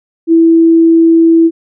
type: tone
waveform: sine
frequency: 329.6 Hz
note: E4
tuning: in tune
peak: -3 dBFS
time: 0.27-1.51 s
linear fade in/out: 50 ms
effects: none